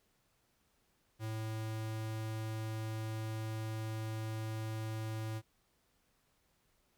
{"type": "tone", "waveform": "square", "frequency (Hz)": 110.1, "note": "A2", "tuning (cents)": 2, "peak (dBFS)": -38, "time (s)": [1.19, 5.42], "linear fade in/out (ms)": 50, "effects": ["pink hiss -75 dBFS RMS until 6.97 s"]}